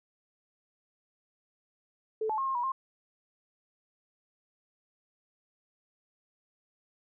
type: tone with pitch steps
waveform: sine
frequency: 437.1 / 867 / 1074 / 1067 / 965 / 1062 Hz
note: A4 / A5 / C6 / C6 / B5 / C6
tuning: -11 / -26 / +45 / +34 / -40 / +25 cents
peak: -28 dBFS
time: 2.21-2.72 s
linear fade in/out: 5 ms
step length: 85 ms
effects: none